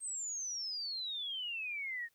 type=exponential sweep; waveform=sine; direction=down; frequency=8510 to 1824 Hz; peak=-37 dBFS; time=0-2.09 s; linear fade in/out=50 ms; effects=white hiss -75 dBFS RMS until 2.14 s